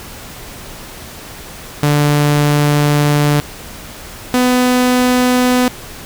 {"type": "tone pair in turn", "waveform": "sawtooth", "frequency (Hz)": [146.83, 250], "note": ["D3", "B3"], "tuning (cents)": [0, 21], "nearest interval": "major sixth", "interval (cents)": 921, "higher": "second", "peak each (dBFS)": -6, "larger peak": "neither", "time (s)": [[1.83, 3.4], [4.34, 5.68]], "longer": "first", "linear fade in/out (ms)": 0, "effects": ["pink hiss -32 dBFS RMS until 6.05 s"]}